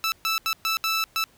15% pulse tone bursts at uneven times, 1318.5 Hz, E6, in tune, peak -16 dBFS, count 6, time 0.04-0.12 / 0.25-0.38 / 0.46-0.53 / 0.65-0.77 / 0.84-1.04 / 1.16-1.24 s, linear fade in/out 0 ms, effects pink hiss -58 dBFS RMS until 1.37 s

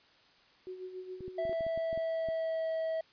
sine tone with tremolo, 370 Hz, F#4, in tune, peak -38 dBFS, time 0.67-1.53 s, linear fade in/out 0 ms, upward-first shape sine, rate 7.2 Hz, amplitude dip 60%
clicks, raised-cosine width 3 ms, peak -33 dBFS, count 10, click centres 1.207 / 1.28 / 1.453 / 1.495 / 1.608 / 1.666 / 1.776 / 1.929 / 1.976 / 2.287 s
triangle tone with pitch glide, 659.3 to 646.1 Hz, E5 to E5, 0 to -35 cents, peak -29 dBFS, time 1.38-3.01 s, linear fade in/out 5 ms, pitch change -35 cents, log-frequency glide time 1.5-2.71 s
effects white hiss -63 dBFS RMS until 3.12 s + resampled to 11025 Hz

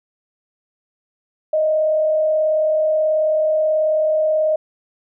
sine tone with frequency modulation, 622.3 Hz, D#5, in tune, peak -14 dBFS, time 1.53-4.56 s, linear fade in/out 5 ms, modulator 38.5 Hz, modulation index 0.3, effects none

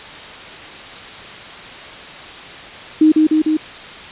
sine tone with echo, 311.1 Hz, D#4, in tune, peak -6 dBFS, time 3.01-3.12 s, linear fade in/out 5 ms, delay 150 ms, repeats 3, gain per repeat -2 dB, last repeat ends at 3.57 s, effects white hiss -33 dBFS RMS until 4.11 s + resampled to 8000 Hz

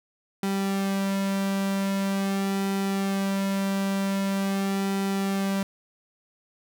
sawtooth tone with flanger, 195.7 Hz, G3, 3 cents flat, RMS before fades -26 dBFS, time 0.43-5.63 s, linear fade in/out 2 ms, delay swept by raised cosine 1.8 to 2.8 ms, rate 0.44 Hz, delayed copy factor -0.6, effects none

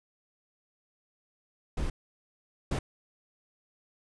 brown noise bursts at uneven times, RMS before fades -30 dBFS, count 2, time 1.77-1.9 / 2.71-2.79 s, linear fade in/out 5 ms, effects resampled to 24000 Hz

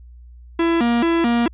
45% pulse tone with vibrato, 281.2 Hz, C#4, 25 cents sharp, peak -15 dBFS, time 0.59-1.48 s, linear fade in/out 5 ms, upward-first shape square, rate 2.3 Hz, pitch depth 300 cents each way, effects added 60 Hz sine -39 dBFS peak until 1.53 s + resampled to 8000 Hz

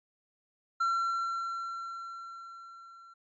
triangle tone with level ramp, 1359 Hz, F6, 48 cents flat, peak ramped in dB -23 to -49 dBFS, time 0.8-3.14 s, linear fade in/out 10 ms, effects MP3 32 kbps

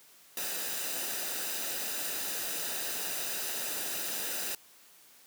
white noise with comb filter, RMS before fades -35 dBFS, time 0.37-4.55 s, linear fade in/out 2 ms, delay 0.91 ms, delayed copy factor -0.5, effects white hiss -58 dBFS RMS until 5.26 s + high-pass 150 Hz 12 dB/octave

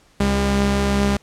sawtooth tone pair together, 67.9 / 201.3 Hz, C#2 / G3, -35 / +46 cents, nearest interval octave + perfect fifth, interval 1881 cents, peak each -17 / -14 dBFS, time 0.2-1.17 s, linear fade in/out 5 ms, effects pink hiss -55 dBFS RMS until 1.22 s + low-pass 9000 Hz 12 dB/octave

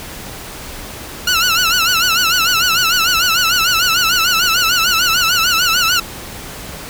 15% pulse tone with vibrato, 1396.9 Hz, F6, in tune, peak -5 dBFS, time 1.27-6 s, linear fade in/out 5 ms, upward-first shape sine, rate 6.7 Hz, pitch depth 120 cents each way, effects pink hiss -30 dBFS RMS until 6.89 s

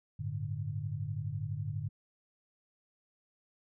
sine chord, G suspended second, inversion none, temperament equal, 98 / 110 / 146.83 Hz, G2 / A2 / D3, 0 / 0 / 0 cents, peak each -39 / -38 / -38 dBFS, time 0.19-1.89 s, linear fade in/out 10 ms, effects none

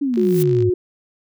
sine exponential sweep, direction down, 293.7 to 99.1 Hz, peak -17 dBFS, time 0.01-0.7 s, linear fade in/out 10 ms
blue noise with exponential growth, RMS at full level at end -26 dBFS, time 0.13-0.43 s, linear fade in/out 5 ms, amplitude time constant 64 ms
click train, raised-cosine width 0.2 ms, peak -23 dBFS, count 27, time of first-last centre 0.14-0.624 s, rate 53.7 Hz
sine tone, 362.1 Hz, F#4, 37 cents flat, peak -15 dBFS, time 0.17-0.74 s, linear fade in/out 5 ms
effects none

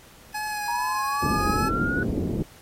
25% pulse tone with vibrato, 842 Hz, G#5, 24 cents sharp, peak -24 dBFS, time 0.34-1.69 s, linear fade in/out 10 ms, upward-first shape sine, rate 2.4 Hz, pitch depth 20 cents each way
sine linear sweep, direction up, 932.3 to 1480 Hz, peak -25 dBFS, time 0.68-2.03 s, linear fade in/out 2 ms
white low-pass noise, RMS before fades -26 dBFS, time 1.22-2.43 s, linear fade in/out 10 ms, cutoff 370 Hz, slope 24 dB/octave
effects pink hiss -51 dBFS RMS until 2.61 s + AAC 48 kbps

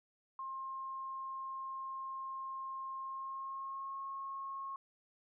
sine tone with pitch glide, 1065 to 1086.1 Hz, C6 to C#6, +30 to -36 cents, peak -40 dBFS, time 0.39-4.76 s, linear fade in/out 2 ms, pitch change +34 cents, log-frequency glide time 2.98-3.99 s, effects none

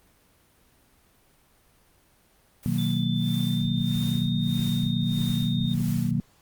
white noise with tremolo, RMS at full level -42 dBFS, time 2.63-6.11 s, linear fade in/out 0 ms, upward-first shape sine, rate 1.6 Hz, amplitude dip 95%
sine chord, B major seventh, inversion none, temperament equal, 123.47 / 155.56 / 185 / 233.1 Hz, B2 / D#3 / F#3 / A#3, 0 / 0 / 0 / 0 cents, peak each -28 dBFS, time 2.66-6.2 s, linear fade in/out 0 ms
sine tone with pitch glide, 3520 to 3674 Hz, A7 to A#7, 0 to -26 cents, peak -34 dBFS, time 2.78-5.74 s, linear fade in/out 5 ms, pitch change +74 cents, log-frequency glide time 3.04-4.24 s
effects pink hiss -61 dBFS RMS until 6.41 s + Opus 32 kbps

